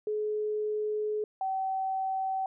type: tone pair in turn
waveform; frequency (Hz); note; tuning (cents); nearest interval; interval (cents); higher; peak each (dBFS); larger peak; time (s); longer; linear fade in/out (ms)
sine; 424.8 / 765.3; G#4 / G5; +39 / -42; minor seventh; 1019; second; -28 / -28; neither; 0.07-1.24 / 1.41-2.46; first; 2
effects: none